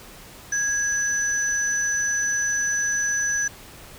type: tone pair together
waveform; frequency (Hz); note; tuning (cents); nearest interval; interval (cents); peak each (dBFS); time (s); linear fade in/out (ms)
sine; 1653 / 5992; G#6 / F#8; -9 / +21; octave + minor seventh; 2230; -23; 0.52-3.48; 5
effects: tanh soft clip ceiling -13 dBFS + pink hiss -44 dBFS RMS until 3.98 s